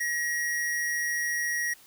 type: tone with amplitude modulation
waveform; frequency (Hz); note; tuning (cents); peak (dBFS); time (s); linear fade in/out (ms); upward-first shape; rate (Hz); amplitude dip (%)
square; 1900; A#6; +33; -26; 0-1.74; 10; sine; 154; 30
effects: white hiss -55 dBFS RMS until 1.86 s